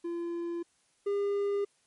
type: tone pair in turn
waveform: triangle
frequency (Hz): 341.7 / 403.4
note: F4 / G4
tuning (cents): -38 / +50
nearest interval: minor third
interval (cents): 288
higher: second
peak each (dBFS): -30 / -25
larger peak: second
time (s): 0.04-0.63 / 1.06-1.65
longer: neither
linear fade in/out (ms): 10
effects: white hiss -70 dBFS RMS until 1.86 s + MP3 48 kbps